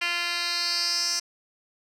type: tone with band-pass filter sweep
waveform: 10% pulse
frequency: 346.2 Hz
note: F4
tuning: 15 cents flat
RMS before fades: -27 dBFS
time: 0.01-1.2 s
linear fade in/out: 10 ms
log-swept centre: 3000 to 5900 Hz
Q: 4.2
effects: none